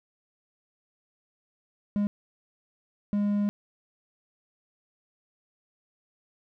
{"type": "tone bursts at uneven times", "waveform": "triangle", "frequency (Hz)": 204.9, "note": "G#3", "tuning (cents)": -23, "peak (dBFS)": -21, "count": 2, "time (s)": [[1.96, 2.07], [3.13, 3.49]], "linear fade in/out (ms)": 0, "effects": []}